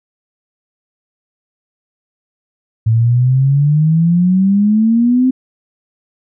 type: exponential sweep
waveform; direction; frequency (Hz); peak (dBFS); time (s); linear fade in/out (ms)
sine; up; 110 to 261.6; -8; 2.86-5.31; 10
effects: none